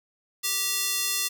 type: tone with high-pass filter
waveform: square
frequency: 389.9 Hz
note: G4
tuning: 9 cents flat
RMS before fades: -27 dBFS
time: 0.43-1.29 s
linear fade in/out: 20 ms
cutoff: 4100 Hz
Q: 0.63
effects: none